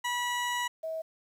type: tone pair in turn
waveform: 20% pulse / sine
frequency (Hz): 973 / 642.9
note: B5 / E5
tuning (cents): -26 / -43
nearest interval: perfect fifth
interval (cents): 717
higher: first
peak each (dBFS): -24 / -32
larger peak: first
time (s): 0.04-0.68 / 0.83-1.02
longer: first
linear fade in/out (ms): 10
effects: low-pass 11000 Hz 12 dB/octave + 10-bit